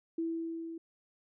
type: tone with level ramp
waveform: sine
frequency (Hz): 329.6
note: E4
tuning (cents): 0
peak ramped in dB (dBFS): -30 to -40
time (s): 0.18-0.78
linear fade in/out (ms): 5
effects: none